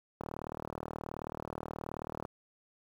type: click train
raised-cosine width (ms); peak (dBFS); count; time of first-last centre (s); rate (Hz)
1; -24; 80; 0.21-2.251; 38.7
effects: high-pass 60 Hz 12 dB/octave + 9-bit